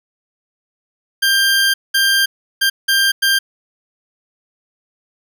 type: tone bursts at uneven times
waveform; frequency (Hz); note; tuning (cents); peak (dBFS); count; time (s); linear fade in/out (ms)
20% pulse; 1588; G6; +22; -7; 5; 1.22-1.74 / 1.94-2.26 / 2.61-2.7 / 2.88-3.12 / 3.22-3.39; 10
effects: none